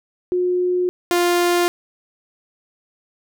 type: tone pair in turn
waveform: sine / sawtooth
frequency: 360.3 / 350.2 Hz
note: F#4 / F4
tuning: -46 / +5 cents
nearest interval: unison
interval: 49 cents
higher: first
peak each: -16 / -11 dBFS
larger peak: second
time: 0.32-0.89 / 1.11-1.68 s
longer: neither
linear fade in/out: 0 ms
effects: none